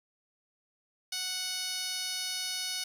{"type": "tone with band-pass filter", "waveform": "10% pulse", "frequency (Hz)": 739, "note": "F#5", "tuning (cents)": -2, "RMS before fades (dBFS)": -35, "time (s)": [1.12, 2.84], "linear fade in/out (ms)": 5, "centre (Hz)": 6500, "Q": 1.6, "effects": ["9-bit"]}